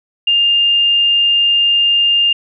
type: tone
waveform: sine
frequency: 2808 Hz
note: F7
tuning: 9 cents sharp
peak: -9 dBFS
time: 0.27-2.33 s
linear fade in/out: 5 ms
effects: none